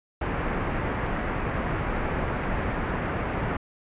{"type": "low-pass noise", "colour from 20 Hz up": "pink", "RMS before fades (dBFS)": -28, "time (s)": [0.21, 3.57], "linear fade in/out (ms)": 5, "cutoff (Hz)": 2100, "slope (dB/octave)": 24, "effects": ["resampled to 8000 Hz"]}